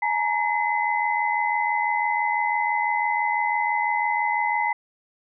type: tone cluster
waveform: sine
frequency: 848 / 934 / 2034 Hz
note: G#5 / A#5 / C7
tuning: +36 / +3 / -50 cents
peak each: -25 dBFS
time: 0.02-4.73 s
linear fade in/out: 5 ms
effects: none